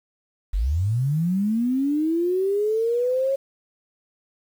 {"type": "linear sweep", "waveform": "sine", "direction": "up", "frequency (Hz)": [41.2, 550], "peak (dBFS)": -19, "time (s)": [0.53, 3.36], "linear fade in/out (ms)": 10, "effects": ["8-bit"]}